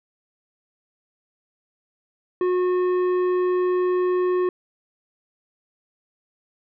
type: tone with tanh clipping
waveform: sine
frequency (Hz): 363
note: F#4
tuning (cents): -33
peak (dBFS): -20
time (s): 2.41-4.49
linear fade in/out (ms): 2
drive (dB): 10
effects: none